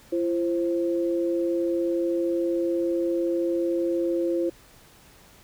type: tone pair together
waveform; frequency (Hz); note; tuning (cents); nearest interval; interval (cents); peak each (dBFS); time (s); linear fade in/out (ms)
sine; 340 / 526.8; F4 / C5; -46 / +12; minor sixth; 758; -23 / -28; 0.12-4.5; 10
effects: pink hiss -53 dBFS RMS until 5.43 s